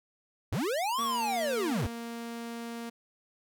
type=linear two-way sweep; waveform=square; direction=up then down; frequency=69 to 1158 to 69 Hz; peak=-29 dBFS; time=0.52-1.87 s; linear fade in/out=5 ms; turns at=1.02 s
type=tone; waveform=sawtooth; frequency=233.1 Hz; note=A#3; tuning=in tune; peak=-33 dBFS; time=0.98-2.9 s; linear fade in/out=10 ms
effects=none